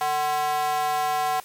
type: tone with high-pass filter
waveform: square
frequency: 150 Hz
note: D3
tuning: 37 cents sharp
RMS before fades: -24 dBFS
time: 0.01-1.4 s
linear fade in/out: 0 ms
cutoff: 830 Hz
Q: 6.1
effects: white hiss -47 dBFS RMS until 1.44 s + MP3 64 kbps